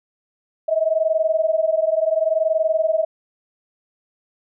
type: tone pair together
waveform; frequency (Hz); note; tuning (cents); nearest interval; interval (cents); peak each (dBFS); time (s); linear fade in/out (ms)
sine; 629.3 / 650; D#5 / E5; +19 / -24; minor second; 57; -19; 0.68-3.05; 10
effects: none